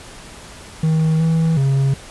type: tone with pitch steps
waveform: triangle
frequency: 158.9 / 162.6 / 136.3 Hz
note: D#3 / E3 / C#3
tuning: +37 / -23 / -29 cents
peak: -11 dBFS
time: 0.83-1.94 s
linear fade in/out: 5 ms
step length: 370 ms
effects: pink hiss -38 dBFS RMS until 2.1 s + resampled to 24000 Hz